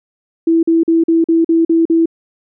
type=tone bursts; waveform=sine; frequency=329.6 Hz; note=E4; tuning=in tune; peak=-8 dBFS; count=8; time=0.47-2.058 s; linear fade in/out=5 ms; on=160 ms; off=44 ms; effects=none